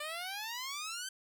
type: exponential sweep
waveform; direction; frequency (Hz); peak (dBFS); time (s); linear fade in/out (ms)
10% pulse; up; 587.3 to 1568; -30; 0-1.09; 5
effects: none